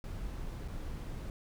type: noise with dropouts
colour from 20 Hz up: brown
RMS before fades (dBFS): -40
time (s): 0.04-1.3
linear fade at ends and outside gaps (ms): 1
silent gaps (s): 0.679-0.683
effects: none